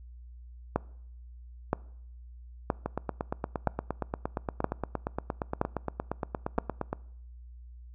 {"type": "two click trains", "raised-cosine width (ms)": 1, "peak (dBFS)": [-11, -16], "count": [7, 36], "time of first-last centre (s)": [[0.76, 6.585], [2.86, 6.93]], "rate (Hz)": [1.03, 8.6], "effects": ["noise-tail reverb RT60 0.7 s tail -23 dB re dry", "added 60 Hz sine -45 dBFS peak until 7.94 s"]}